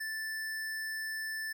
square tone, 1760 Hz, A6, in tune, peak -36 dBFS, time 0-1.53 s, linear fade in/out 10 ms, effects none

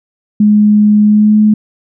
sine tone with pitch glide, 209.7 to 213 Hz, G#3 to G#3, +17 to +44 cents, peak -4 dBFS, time 0.4-1.54 s, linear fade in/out 5 ms, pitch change +27 cents, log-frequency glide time 1.04-1.38 s, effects none

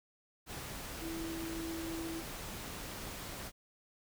sine tone in noise, 328.5 Hz, E4, 6 cents flat, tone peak -39 dBFS, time 1-2.23 s, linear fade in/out 50 ms, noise pink, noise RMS -44 dBFS, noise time 0.46-3.52 s, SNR +2 dB, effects none

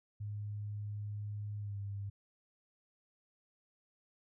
sine tone with pitch glide, 103.9 to 100.24 Hz, G#2 to G2, +1 to +39 cents, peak -38 dBFS, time 0.2-2.1 s, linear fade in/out 10 ms, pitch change -62 cents, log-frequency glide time 1.59-1.78 s, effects none

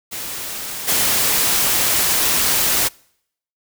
white noise with level steps, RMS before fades -28 / -17 dBFS, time 0.11-2.89 s, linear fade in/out 20 ms, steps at 0.87 s, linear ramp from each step 20 ms, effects noise-tail reverb RT60 0.7 s tail -26 dB re dry

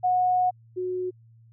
sine tone pair in turn, 730 / 366.1 Hz, F#5 / F#4, -24 / -18 cents, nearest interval octave, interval 1194 cents, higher first, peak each -19 / -26 dBFS, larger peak first, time 0.03-0.51 / 0.76-1.11 s, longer first, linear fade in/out 20 ms, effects added 114 Hz sine -51 dBFS peak until 1.52 s

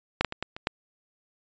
clicks, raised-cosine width 0.3 ms, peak -6 / -6 / -17 / -14 / -22 / -9 dBFS, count 6, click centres 0.21 / 0.247 / 0.324 / 0.426 / 0.565 / 0.671 s, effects resampled to 16000 Hz

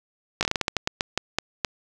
slowing click train, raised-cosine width 0.2 ms, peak -5 dBFS, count 14, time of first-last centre 0.41-1.648 s, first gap 18 ms, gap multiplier 1.25, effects none

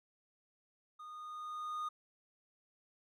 triangle tone with level ramp, 1230 Hz, D#6, 20 cents flat, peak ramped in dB -46 to -34 dBFS, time 0.99-1.89 s, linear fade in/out 10 ms, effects none

